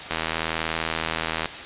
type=click train; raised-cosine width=0.3 ms; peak=-8 dBFS; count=110; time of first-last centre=0.11-1.457 s; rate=80.9 Hz; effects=white hiss -35 dBFS RMS until 1.65 s + resampled to 8000 Hz